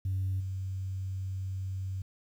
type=tone with level steps; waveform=sine; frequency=95 Hz; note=F#2; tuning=46 cents sharp; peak=-27 / -32 dBFS; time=0.05-2.02 s; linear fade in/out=5 ms; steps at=0.4 s; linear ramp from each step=5 ms; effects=tanh soft clip ceiling -25 dBFS + 10-bit